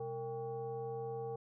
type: tone with frequency modulation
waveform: sine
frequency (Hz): 459.2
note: A#4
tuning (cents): -26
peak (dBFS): -38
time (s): 0-1.36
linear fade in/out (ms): 5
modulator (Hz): 333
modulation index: 0.87
effects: none